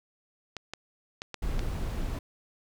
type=clicks; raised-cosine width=0.2 ms; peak=-19 dBFS; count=5; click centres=0.567 / 0.736 / 1.219 / 1.343 / 1.593 s
type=noise; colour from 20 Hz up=brown; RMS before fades=-31 dBFS; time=1.42-2.19 s; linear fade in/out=5 ms
effects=none